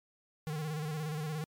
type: tone with vibrato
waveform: square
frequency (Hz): 153.7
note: D#3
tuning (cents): -21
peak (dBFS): -35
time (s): 0.47-1.44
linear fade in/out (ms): 0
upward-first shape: square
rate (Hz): 17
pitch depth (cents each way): 55
effects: MP3 96 kbps

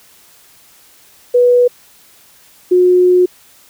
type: tone pair in turn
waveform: sine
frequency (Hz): 490 / 361.6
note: B4 / F#4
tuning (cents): -14 / -40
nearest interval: perfect fourth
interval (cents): 526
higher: first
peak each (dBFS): -6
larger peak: neither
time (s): 1.34-1.68 / 2.71-3.26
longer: second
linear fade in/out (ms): 10
effects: white hiss -46 dBFS RMS until 3.69 s

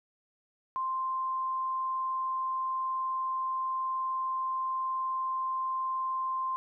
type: tone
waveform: sine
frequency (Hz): 1046.5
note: C6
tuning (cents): 0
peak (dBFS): -29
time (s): 0.76-6.56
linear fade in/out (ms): 0
effects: none

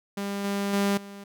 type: tone with level steps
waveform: sawtooth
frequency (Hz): 200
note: G3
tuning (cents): +35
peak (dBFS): -25 / -22 / -18 / -36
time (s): 0.17-1.24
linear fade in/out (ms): 5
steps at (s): 0.44 / 0.73 / 0.97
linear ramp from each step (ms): 5
effects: none

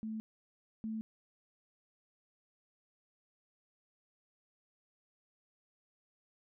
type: tone pair in turn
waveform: sine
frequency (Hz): 219.3 / 220.3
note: A3 / A3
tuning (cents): -6 / +2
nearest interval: unison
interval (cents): 8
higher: second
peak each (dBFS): -37 / -36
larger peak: second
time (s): 0.03-0.2 / 0.84-1.01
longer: neither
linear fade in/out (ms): 0
effects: none

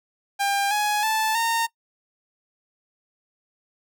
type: tone with pitch steps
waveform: sawtooth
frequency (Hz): 799 / 836.8 / 876.4 / 917.8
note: G5 / G#5 / A5 / A#5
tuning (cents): +33 / +13 / -7 / -27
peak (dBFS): -17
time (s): 0.39-1.67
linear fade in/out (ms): 20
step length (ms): 320
effects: noise-tail reverb RT60 0.1 s tail -21 dB re dry

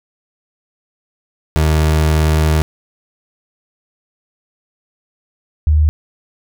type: tone pair in turn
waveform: 30% pulse / sine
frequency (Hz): 77.78 / 76.22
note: D#2 / D#2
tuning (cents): 0 / -35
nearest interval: unison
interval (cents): 35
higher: first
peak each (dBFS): -8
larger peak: neither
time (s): 1.56-2.62 / 5.67-5.89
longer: first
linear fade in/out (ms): 0
effects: none

